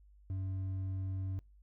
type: tone with hard clipping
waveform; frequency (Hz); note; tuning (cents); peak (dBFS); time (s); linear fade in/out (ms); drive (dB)
sine; 95; F#2; +46; -36; 0.3-1.39; 0; 4
effects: noise-tail reverb RT60 0.3 s tail -26 dB re dry + added 50 Hz sine -58 dBFS peak until 1.62 s